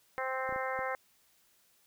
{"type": "harmonic tone", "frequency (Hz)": 261.6, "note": "C4", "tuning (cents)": 0, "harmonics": [2, 3, 4, 5, 6, 7, 8], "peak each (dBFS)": [-37, -39, -40, -41, -42, -42, -43], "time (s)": [0.18, 0.95], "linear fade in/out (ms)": 0}
{"type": "clicks", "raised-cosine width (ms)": 2, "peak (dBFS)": -33, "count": 4, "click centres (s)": [0.492, 0.525, 0.561, 0.791]}
{"effects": ["white hiss -68 dBFS RMS until 1.86 s"]}